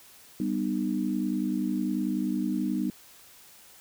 sine chord, G augmented, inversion none, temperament equal with one note detuned, 196 / 246.9 / 305.6 Hz, G3 / B3 / D#4, 0 / 0 / -31 cents, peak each -30 dBFS, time 0.4-2.9 s, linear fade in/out 2 ms, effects white hiss -53 dBFS RMS until 3.8 s

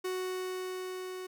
45% pulse tone with level ramp, 370 Hz, F#4, in tune, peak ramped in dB -32 to -39 dBFS, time 0.04-1.27 s, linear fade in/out 10 ms, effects none

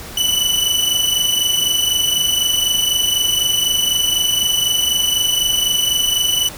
sawtooth tone pair together, 2960 / 2984 Hz, F#7 / F#7, 0 / +14 cents, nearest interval unison, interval 14 cents, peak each -16 / -13 dBFS, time 0.17-6.49 s, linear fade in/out 5 ms, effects pink hiss -33 dBFS RMS until 6.57 s

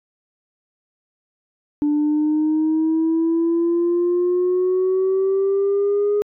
sine exponential sweep, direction up, 293.7 to 415.3 Hz, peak -14 dBFS, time 1.82-6.22 s, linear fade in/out 0 ms, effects tanh soft clip ceiling -13 dBFS

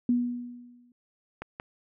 sine tone with exponential decay, 243.2 Hz, B3, 26 cents flat, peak -19 dBFS, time 0.09-0.92 s, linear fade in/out 2 ms, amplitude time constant 180 ms
clicks, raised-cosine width 0.5 ms, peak -21 dBFS, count 2, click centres 1.42 / 1.599 s
effects none

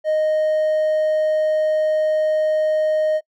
triangle tone, 620 Hz, D#5, 6 cents flat, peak -13 dBFS, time 0.04-3.21 s, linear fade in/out 50 ms, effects noise-tail reverb RT60 0.1 s tail -25 dB re dry + tanh soft clip ceiling -9 dBFS

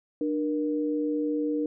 sine tone pair together, 298.8 / 473 Hz, D4 / A#4, +30 / +25 cents, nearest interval minor sixth, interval 795 cents, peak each -26 / -30 dBFS, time 0.21-1.66 s, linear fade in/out 2 ms, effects none

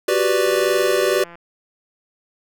square chord, G major seventh, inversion third, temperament equal, 370 / 392 / 493.9 / 587.3 Hz, F#4 / G4 / B4 / D5, 0 / 0 / 0 / 0 cents, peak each -22 dBFS, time 0.08-1.24 s, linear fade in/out 5 ms
click train, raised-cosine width 0.5 ms, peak -26 dBFS, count 154, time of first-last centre 0.46-1.355 s, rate 171 Hz
effects none

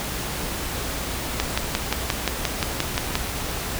click train, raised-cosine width 0.2 ms, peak -3 dBFS, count 11, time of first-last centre 1.4-3.154 s, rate 5.7 Hz, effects added 60 Hz sine -35 dBFS peak until 3.79 s + pink hiss -29 dBFS RMS until 3.79 s

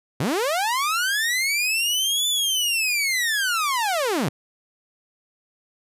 sawtooth linear two-way sweep, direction up then down, 110 to 3520 to 110 Hz, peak -17 dBFS, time 0.2-4.29 s, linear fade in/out 5 ms, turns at 2.28 s, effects resampled to 32000 Hz

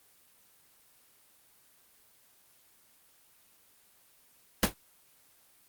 pink noise with exponential decay, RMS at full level -18 dBFS, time 4.63-4.74 s, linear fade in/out 2 ms, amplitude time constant 23 ms, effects white hiss -63 dBFS RMS until 5.68 s + Opus 24 kbps

